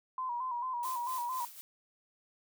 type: tone with vibrato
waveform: sine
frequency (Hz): 992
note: B5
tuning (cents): +7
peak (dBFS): -33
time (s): 0.18-1.45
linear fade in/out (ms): 2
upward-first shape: square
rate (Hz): 4.5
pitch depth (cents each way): 63
type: noise with tremolo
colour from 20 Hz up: blue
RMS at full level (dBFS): -43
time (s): 0.83-1.61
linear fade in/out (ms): 0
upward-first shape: sine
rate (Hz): 3.9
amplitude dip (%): 70
effects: none